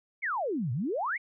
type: exponential two-way sweep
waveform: sine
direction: down then up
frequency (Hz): 2312 to 110.6 to 2312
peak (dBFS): -28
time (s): 0.22-1.18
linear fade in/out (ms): 20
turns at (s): 0.72
effects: none